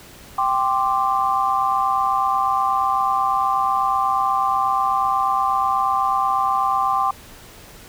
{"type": "chord", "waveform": "sine", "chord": "G suspended fourth", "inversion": "none", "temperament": "equal", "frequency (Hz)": [784, 1046.5, 1174.7], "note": ["G5", "C6", "D6"], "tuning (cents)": [0, 0, 0], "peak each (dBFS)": -21, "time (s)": [0.38, 7.11], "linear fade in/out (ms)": 5, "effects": ["pink hiss -43 dBFS RMS until 7.88 s"]}